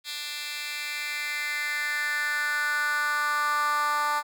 10% pulse tone with high-pass filter sweep, 295.2 Hz, D4, 9 cents sharp, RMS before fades -28 dBFS, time 0.04-4.23 s, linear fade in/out 50 ms, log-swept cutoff 3100 to 1000 Hz, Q 4, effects none

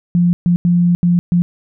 sine tone bursts at uneven times, 174.61 Hz, F3, in tune, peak -9 dBFS, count 5, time 0.15-0.33 / 0.46-0.56 / 0.65-0.95 / 1.03-1.19 / 1.32-1.42 s, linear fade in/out 0 ms, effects none

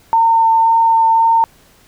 sine tone with vibrato, 907 Hz, A#5, 48 cents flat, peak -8 dBFS, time 0.13-1.44 s, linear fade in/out 0 ms, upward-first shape sine, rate 1.9 Hz, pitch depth 10 cents each way, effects pink hiss -49 dBFS RMS until 1.87 s

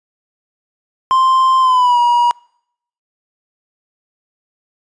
triangle tone with pitch glide, 1046 to 959.2 Hz, C6 to A#5, -1 to +49 cents, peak -7 dBFS, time 1.11-2.31 s, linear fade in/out 0 ms, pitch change -150 cents, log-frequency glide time 1.6-1.99 s, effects noise-tail reverb RT60 0.7 s tail -26 dB re dry + resampled to 22050 Hz

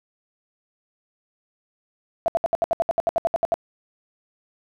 sine tone bursts, 670 Hz, E5, 28 cents sharp, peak -16 dBFS, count 15, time 2.26-3.541 s, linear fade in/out 0 ms, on 21 ms, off 69 ms, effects none

